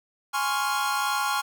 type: chord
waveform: 45% pulse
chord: Db major seventh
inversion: second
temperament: equal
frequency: 830.6 / 1046.5 / 1108.7 / 1396.9 Hz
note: Ab5 / C6 / Db6 / F6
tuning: 0 / 0 / 0 / 0 cents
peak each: -29 / -31 / -30 / -29 dBFS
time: 0.33-1.42 s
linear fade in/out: 20 ms
effects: none